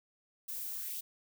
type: noise with high-pass filter sweep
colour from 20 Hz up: violet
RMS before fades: -40 dBFS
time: 0.48-1.01 s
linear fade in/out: 10 ms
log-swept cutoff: 240 to 3700 Hz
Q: 2.4
effects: none